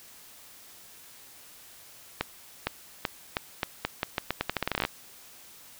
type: accelerating click train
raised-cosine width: 0.3 ms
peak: -10 dBFS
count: 21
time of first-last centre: 2.21-4.851 s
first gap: 460 ms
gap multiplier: 0.83
effects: white hiss -51 dBFS RMS until 5.79 s